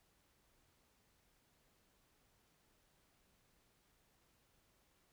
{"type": "silence", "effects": ["pink hiss -75 dBFS RMS until 5.12 s"]}